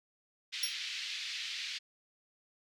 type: band-pass noise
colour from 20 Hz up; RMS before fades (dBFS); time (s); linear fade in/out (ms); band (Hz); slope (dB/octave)
white; -40; 0.52-1.79; 20; 2100 to 4500; 24
type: tone with exponential decay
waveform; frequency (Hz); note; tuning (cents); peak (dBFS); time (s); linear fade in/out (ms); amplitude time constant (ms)
sawtooth; 5560; F8; -9; -24; 0.63-0.75; 5; 26
effects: none